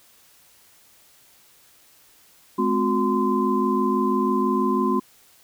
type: tone cluster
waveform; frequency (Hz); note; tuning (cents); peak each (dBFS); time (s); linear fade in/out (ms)
sine; 212.3 / 258.4 / 362 / 1031; G#3 / C4 / F#4 / C6; +38 / -21 / -38 / -26; -24; 2.58-5; 10
effects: white hiss -55 dBFS RMS until 5.43 s